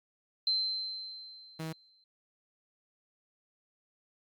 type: tone with exponential decay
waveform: sine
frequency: 4100 Hz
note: C8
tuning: 36 cents flat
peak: -25 dBFS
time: 0.47-2.04 s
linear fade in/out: 2 ms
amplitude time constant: 340 ms
type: tone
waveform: sawtooth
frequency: 160.1 Hz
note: D#3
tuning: 50 cents sharp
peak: -32 dBFS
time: 1.59-1.73 s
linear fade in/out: 10 ms
effects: Opus 48 kbps